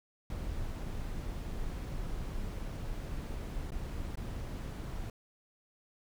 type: noise with dropouts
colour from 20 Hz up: brown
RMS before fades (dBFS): -38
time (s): 0.3-5.1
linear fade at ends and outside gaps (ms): 2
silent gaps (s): 3.706-3.719 / 4.156-4.172
effects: none